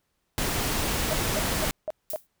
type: noise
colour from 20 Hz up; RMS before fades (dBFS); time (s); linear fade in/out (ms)
pink; -27; 0.38-1.71; 0
type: tone bursts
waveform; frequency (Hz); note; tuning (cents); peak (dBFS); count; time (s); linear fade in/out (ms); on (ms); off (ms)
sine; 622.3; D#5; 0; -26; 5; 1.11-2.16; 0; 26; 230
type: noise with exponential decay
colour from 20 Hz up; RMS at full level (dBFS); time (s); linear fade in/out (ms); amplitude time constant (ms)
violet; -30; 2.1-2.27; 1; 36
effects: pink hiss -75 dBFS RMS until 2.4 s